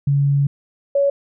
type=tone pair in turn; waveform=sine; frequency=141 / 560.9 Hz; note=C#3 / C#5; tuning=+30 / +20 cents; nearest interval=2 octaves; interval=2390 cents; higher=second; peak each=-13 dBFS; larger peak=neither; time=0.07-0.47 / 0.95-1.1 s; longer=first; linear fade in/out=5 ms; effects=none